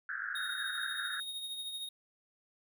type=band-pass noise; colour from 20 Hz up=white; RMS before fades=-39 dBFS; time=0.09-1.2 s; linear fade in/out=2 ms; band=1400 to 1700 Hz; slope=96 dB/octave
type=tone with tremolo; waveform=square; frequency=3729 Hz; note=A#7; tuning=in tune; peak=-37 dBFS; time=0.35-1.89 s; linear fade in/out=5 ms; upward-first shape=triangle; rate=13 Hz; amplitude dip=50%
effects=none